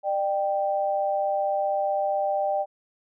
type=tone pair together; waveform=sine; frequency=599.6 / 784 Hz; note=D5 / G5; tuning=+36 / 0 cents; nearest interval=perfect fourth; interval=464 cents; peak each=-25 dBFS; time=0.03-2.66 s; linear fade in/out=50 ms; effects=none